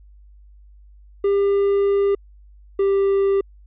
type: tone pair in turn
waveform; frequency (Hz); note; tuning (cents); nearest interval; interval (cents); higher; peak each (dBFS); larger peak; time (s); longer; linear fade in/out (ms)
triangle; 399.4 / 393.7; G4 / G4; +32 / +8; unison; 24; first; -13; neither; 1.24-2.15 / 2.79-3.41; first; 5
effects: added 50 Hz sine -44 dBFS peak until 3.66 s + resampled to 8000 Hz